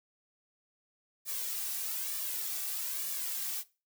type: noise with flanger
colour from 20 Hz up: blue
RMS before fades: -36 dBFS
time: 1.25-3.64 s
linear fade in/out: 50 ms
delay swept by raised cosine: 1.7 to 2.64 ms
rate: 1.1 Hz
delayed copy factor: +0.7
effects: noise-tail reverb RT60 0.3 s tail -19 dB re dry